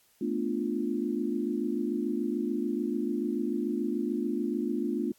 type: chord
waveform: sine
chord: B half-diminished seventh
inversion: third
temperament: equal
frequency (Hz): 220 / 246.9 / 293.7 / 349.2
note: A3 / B3 / D4 / F4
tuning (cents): 0 / 0 / 0 / 0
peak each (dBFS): -33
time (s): 0.21-5.12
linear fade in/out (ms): 5
effects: white hiss -65 dBFS RMS until 5.18 s + AAC 64 kbps